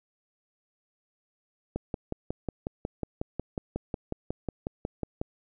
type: click train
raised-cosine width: 2 ms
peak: -17 dBFS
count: 20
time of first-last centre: 1.76-5.215 s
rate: 5.5 Hz
effects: none